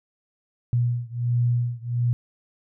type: beating tone pair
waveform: sine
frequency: 120 / 121.4 Hz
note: B2 / B2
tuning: -49 / -29 cents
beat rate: 1.4 Hz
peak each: -23 / -24 dBFS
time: 0.73-2.13 s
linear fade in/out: 0 ms
effects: none